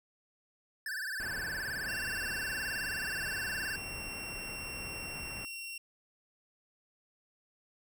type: tone with vibrato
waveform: square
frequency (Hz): 1639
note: G#6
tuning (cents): -23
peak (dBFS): -36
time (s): 0.86-3.76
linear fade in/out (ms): 2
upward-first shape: sine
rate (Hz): 19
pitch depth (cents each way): 150
type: low-pass noise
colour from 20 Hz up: pink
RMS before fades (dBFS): -46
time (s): 1.2-5.45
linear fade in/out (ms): 0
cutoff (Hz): 2700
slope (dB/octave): 48
type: tone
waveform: sawtooth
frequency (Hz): 2736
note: F7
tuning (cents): -36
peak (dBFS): -37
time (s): 1.88-5.78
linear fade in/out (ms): 5
effects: none